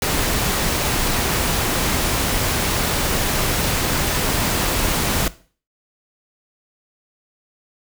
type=noise; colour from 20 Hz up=pink; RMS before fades=-20 dBFS; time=0.02-5.28 s; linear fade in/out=2 ms; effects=noise-tail reverb RT60 0.4 s tail -17 dB re dry